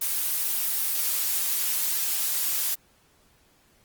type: noise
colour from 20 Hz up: blue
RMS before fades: -26 dBFS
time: 0.01-2.75 s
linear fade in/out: 10 ms
effects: pink hiss -62 dBFS RMS until 3.84 s + Opus 24 kbps